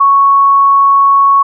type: tone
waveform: sine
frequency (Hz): 1108.7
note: C#6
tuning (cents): 0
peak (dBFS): -4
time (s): 0-1.43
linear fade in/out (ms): 10
effects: none